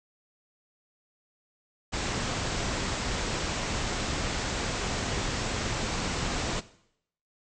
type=low-pass noise; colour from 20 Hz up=pink; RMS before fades=-31 dBFS; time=1.92-6.61 s; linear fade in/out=20 ms; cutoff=8000 Hz; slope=96 dB/octave; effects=noise-tail reverb RT60 0.7 s tail -17 dB re dry